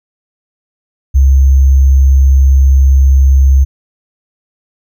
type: tone with sample-and-hold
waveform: sine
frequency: 67.5 Hz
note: C#2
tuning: 45 cents flat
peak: -3 dBFS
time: 1.14-3.65 s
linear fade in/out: 20 ms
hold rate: 6300 Hz
effects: none